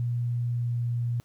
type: tone with pitch glide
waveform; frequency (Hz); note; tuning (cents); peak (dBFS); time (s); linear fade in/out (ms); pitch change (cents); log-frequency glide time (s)
sine; 120.1 to 119.41; B2 to A#2; -48 to +42; -25; 0-1.2; 0; -10; 0.54-0.78
effects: pink hiss -65 dBFS RMS until 1.24 s